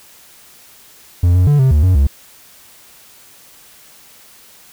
triangle tone with pitch steps, 87.8 / 90.8 / 145.9 / 131.8 / 74.9 / 92.2 / 69.5 Hz, F2 / F#2 / D3 / C3 / D2 / F#2 / C#2, +10 / -32 / -11 / +13 / +35 / -6 / +5 cents, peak -6 dBFS, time 1.23-2.07 s, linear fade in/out 5 ms, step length 120 ms, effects white hiss -44 dBFS RMS until 4.72 s

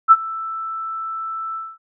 sine tone with ADSR envelope, 1323 Hz, E6, 6 cents sharp, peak -3 dBFS, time 0.08-1.78 s, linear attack 35 ms, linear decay 41 ms, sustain -21 dB, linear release 230 ms, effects none

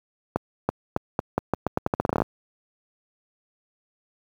accelerating click train, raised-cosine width 1 ms, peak -7 dBFS, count 18, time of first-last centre 0.36-2.219 s, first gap 330 ms, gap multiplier 0.83, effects high-pass 80 Hz 12 dB/octave + 8-bit

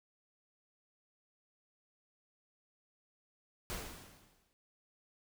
pink noise with exponential decay, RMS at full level -39 dBFS, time 3.7-4.53 s, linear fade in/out 0 ms, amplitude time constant 180 ms, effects none

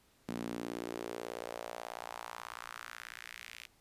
sawtooth tone with high-pass filter sweep, 58.27 Hz, A#1, in tune, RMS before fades -44 dBFS, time 0.28-3.67 s, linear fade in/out 5 ms, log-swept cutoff 220 to 2500 Hz, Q 2.3, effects pink hiss -68 dBFS RMS until 3.8 s + resampled to 32000 Hz

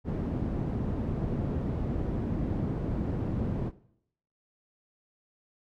white low-pass noise, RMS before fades -31 dBFS, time 0.04-3.72 s, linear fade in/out 50 ms, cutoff 230 Hz, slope 12 dB/octave, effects noise-tail reverb RT60 0.7 s tail -18 dB re dry

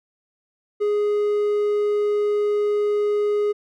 triangle tone, 415.3 Hz, G#4, in tune, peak -16 dBFS, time 0.8-3.53 s, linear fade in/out 20 ms, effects none

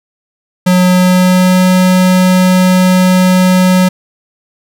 square tone with pitch glide, 181.9 to 184.01 Hz, F#3 to F#3, -29 to -9 cents, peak -6 dBFS, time 0.66-3.89 s, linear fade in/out 10 ms, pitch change +20 cents, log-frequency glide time 0.85-1.64 s, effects none

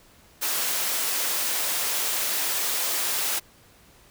white high-pass noise, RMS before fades -26 dBFS, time 0.41-3.4 s, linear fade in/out 20 ms, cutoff 370 Hz, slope 12 dB/octave, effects pink hiss -55 dBFS RMS until 4.1 s

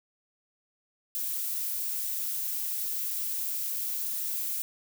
violet noise, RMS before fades -32 dBFS, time 1.15-4.62 s, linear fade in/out 0 ms, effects none

